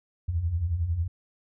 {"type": "beating tone pair", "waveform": "sine", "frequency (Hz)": [76, 87], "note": ["D#2", "F2"], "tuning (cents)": [-40, -6], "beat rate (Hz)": 11, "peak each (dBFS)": [-32, -25], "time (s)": [0.28, 1.08], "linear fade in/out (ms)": 10, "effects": []}